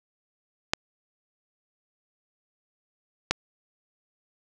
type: clicks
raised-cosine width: 0.2 ms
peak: -4 dBFS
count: 2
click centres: 0.735 / 3.31 s
effects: none